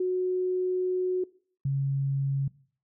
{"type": "tone pair in turn", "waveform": "sine", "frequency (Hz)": [367.1, 137.51], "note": ["F#4", "C#3"], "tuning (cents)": [-14, -14], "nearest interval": "octave + perfect fourth", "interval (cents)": 1700, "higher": "first", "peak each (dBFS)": -24, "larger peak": "neither", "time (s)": [[0, 1.24], [1.65, 2.48]], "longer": "first", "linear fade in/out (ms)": 5, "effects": ["noise-tail reverb RT60 0.5 s tail -21 dB re dry"]}